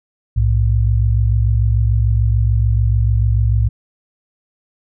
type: tone pair together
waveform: sine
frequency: 62.1 / 108.92 Hz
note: B1 / A2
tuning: +10 / -17 cents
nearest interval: minor seventh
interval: 973 cents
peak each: -14 dBFS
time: 0.36-3.69 s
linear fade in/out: 10 ms
effects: none